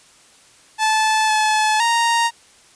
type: tone with pitch steps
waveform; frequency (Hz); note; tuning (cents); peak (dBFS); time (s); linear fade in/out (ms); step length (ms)
sawtooth; 871 / 861 / 931; A5 / A5 / A#5; -18 / -38 / -2; -11; 0.78-2.31; 50; 510
effects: white hiss -50 dBFS RMS until 2.75 s + resampled to 22050 Hz